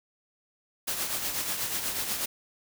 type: noise with tremolo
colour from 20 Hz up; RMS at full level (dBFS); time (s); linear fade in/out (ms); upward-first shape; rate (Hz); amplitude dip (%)
white; -29; 0.87-2.26; 10; triangle; 8.2; 55
effects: none